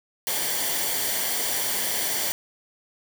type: noise with comb filter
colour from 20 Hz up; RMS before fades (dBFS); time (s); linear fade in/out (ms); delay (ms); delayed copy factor
white; -26; 0.27-2.32; 0; 0.77; -0.55
effects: none